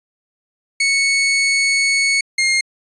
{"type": "tone pair in turn", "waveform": "sawtooth", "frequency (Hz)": [2212, 2130], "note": ["C#7", "C7"], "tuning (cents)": [-4, 30], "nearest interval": "minor second", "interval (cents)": 66, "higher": "first", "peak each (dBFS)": [-10, -10], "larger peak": "neither", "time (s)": [[0.8, 2.21], [2.38, 2.61]], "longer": "first", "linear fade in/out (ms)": 5, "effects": ["resampled to 22050 Hz"]}